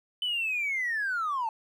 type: linear sweep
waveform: triangle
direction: down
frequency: 3037 to 860 Hz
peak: -24 dBFS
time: 0.22-1.49 s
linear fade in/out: 2 ms
effects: tanh soft clip ceiling -24 dBFS